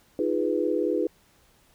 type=chord; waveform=sine; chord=F half-diminished seventh; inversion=third; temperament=equal with one note detuned; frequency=311.1 / 349.2 / 413.9 / 493.9 Hz; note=Eb4 / F4 / Ab4 / Cb5; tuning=0 / 0 / -6 / 0 cents; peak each=-28 dBFS; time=0.19-1.07 s; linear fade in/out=2 ms; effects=pink hiss -61 dBFS RMS until 1.74 s